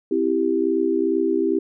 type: chord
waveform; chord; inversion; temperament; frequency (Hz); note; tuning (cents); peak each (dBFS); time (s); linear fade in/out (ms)
sine; C major; none; equal; 261.6 / 329.6 / 392; C4 / E4 / G4; 0 / 0 / 0; -25 / -21 / -21; 0.11-1.59; 5
effects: none